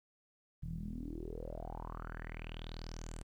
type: tone with low-pass filter sweep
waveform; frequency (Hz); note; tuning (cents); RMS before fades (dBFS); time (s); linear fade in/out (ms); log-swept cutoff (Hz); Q
sawtooth; 40.29; E1; -39; -44; 0.62-3.23; 10; 140 to 9000; 7
effects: 12-bit